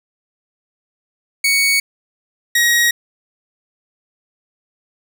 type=tone pair in turn; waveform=sawtooth; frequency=2230 / 1893.3 Hz; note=C#7 / A#6; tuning=+10 / +26 cents; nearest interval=minor third; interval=284 cents; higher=first; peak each=-9 / -8 dBFS; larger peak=second; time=1.44-1.8 / 2.55-2.91 s; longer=neither; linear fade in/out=5 ms; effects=none